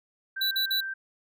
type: tone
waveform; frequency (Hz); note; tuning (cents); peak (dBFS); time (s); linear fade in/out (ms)
sine; 1565; G6; -3; -31; 0.36-0.94; 10
type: tone bursts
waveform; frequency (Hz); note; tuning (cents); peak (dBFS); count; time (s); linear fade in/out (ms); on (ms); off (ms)
square; 3951; B7; 0; -25; 3; 0.41-0.806; 5; 100; 48
effects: none